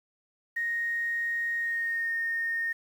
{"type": "tone with pitch glide", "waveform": "sine", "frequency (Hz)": [1864.7, 1840.1], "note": ["A#6", "A#6"], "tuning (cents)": [0, -23], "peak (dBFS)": -27, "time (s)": [0.56, 2.73], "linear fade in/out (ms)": 10, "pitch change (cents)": -23, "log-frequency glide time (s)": [1.55, 2.13], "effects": ["9-bit"]}